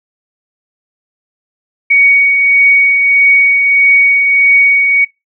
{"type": "tone with tremolo", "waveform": "sine", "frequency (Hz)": 2241, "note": "C#7", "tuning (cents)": 18, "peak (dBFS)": -3, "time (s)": [1.9, 5.05], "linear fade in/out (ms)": 10, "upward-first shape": "triangle", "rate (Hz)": 1.6, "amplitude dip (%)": 40, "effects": ["noise-tail reverb RT60 0.2 s tail -20 dB re dry"]}